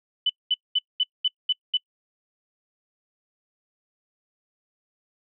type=tone bursts; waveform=sine; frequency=2998 Hz; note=F#7; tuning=22 cents sharp; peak=-18 dBFS; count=7; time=0.26-1.772 s; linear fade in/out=5 ms; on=36 ms; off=210 ms; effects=noise-tail reverb RT60 0.1 s tail -26 dB re dry